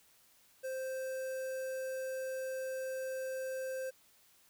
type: tone with notch filter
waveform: square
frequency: 523.3 Hz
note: C5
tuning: in tune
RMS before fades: -39 dBFS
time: 0.63-3.91 s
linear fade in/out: 20 ms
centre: 3500 Hz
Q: 0.78
effects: white hiss -66 dBFS RMS until 4.49 s